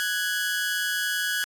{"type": "tone pair together", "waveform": "sawtooth", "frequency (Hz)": [1484.1, 1661.2], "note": ["F#6", "G#6"], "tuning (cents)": [5, 0], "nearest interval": "major second", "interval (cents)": 195, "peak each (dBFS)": [-25, -23], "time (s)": [0, 1.44], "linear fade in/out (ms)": 0, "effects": ["AAC 64 kbps"]}